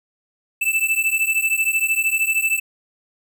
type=beating tone pair; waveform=square; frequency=2637 / 2650 Hz; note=E7 / E7; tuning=0 / +9 cents; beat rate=13 Hz; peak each=-21 dBFS; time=0.61-2.6 s; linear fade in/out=10 ms; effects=none